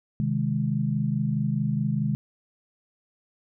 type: chord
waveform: sine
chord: Ab major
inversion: first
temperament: equal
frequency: 130.81 / 155.56 / 207.7 Hz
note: C3 / Eb3 / Ab3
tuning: 0 / 0 / 0 cents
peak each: -27 dBFS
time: 0.2-2.15 s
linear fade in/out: 0 ms
effects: none